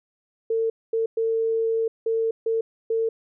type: tone bursts at uneven times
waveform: sine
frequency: 451 Hz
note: A4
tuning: 43 cents sharp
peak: -20 dBFS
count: 6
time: 0.5-0.7 / 0.93-1.06 / 1.17-1.88 / 2.06-2.31 / 2.46-2.61 / 2.9-3.09 s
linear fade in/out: 5 ms
effects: none